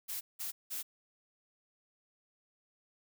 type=noise bursts; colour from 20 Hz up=blue; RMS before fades=-39 dBFS; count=3; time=0.08-0.83 s; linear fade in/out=20 ms; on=130 ms; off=180 ms; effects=none